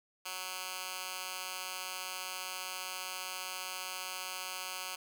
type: tone with high-pass filter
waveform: 10% pulse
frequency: 185 Hz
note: F#3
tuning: in tune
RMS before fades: -41 dBFS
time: 0.25-4.96 s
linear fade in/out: 10 ms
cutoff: 1600 Hz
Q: 0.56
effects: none